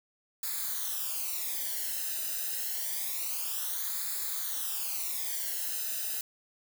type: noise with flanger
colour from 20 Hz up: blue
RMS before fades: -34 dBFS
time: 0.43-6.21 s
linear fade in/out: 2 ms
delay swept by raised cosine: 0.34 to 0.9 ms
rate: 0.27 Hz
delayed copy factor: -0.8
effects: none